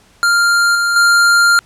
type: tone with level steps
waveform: square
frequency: 1396.9 Hz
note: F6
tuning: in tune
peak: -10 / -13 / -8 dBFS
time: 0.23-1.59 s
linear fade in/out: 0 ms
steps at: 0.75 / 0.96 s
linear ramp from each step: 2 ms
effects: pink hiss -49 dBFS RMS until 1.65 s + low-pass 10000 Hz 12 dB/octave